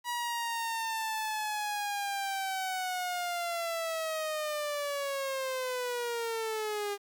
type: linear sweep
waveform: sawtooth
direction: down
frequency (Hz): 968 to 401.9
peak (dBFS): -28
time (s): 0.04-6.98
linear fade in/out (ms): 50
effects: 10-bit